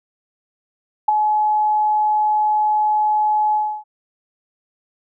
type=tone with ADSR envelope; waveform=sine; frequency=850 Hz; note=G#5; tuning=40 cents sharp; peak=-8 dBFS; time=1.08-3.84 s; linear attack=7 ms; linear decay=12 ms; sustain=-6 dB; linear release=300 ms; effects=none